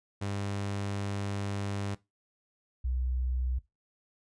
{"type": "tone pair in turn", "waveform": ["sawtooth", "sine"], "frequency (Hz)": [100, 63], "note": ["G2", "B1"], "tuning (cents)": [35, 35], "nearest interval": "minor sixth", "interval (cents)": 800, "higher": "first", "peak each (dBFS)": [-28, -28], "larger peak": "neither", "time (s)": [[0.21, 1.95], [2.84, 3.59]], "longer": "first", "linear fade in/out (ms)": 10, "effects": ["noise-tail reverb RT60 0.2 s tail -18 dB re dry", "resampled to 22050 Hz"]}